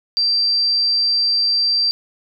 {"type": "tone", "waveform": "sine", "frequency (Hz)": 4699, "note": "D8", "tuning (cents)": 0, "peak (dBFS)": -14, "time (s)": [0.17, 1.91], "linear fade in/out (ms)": 0, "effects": []}